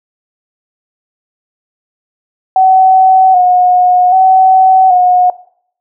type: tone with vibrato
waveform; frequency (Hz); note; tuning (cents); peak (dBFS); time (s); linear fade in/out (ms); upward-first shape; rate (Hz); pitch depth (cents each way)
sine; 740; F#5; 0; -4; 2.56-5.3; 2; square; 0.64; 36
effects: noise-tail reverb RT60 0.6 s tail -18 dB re dry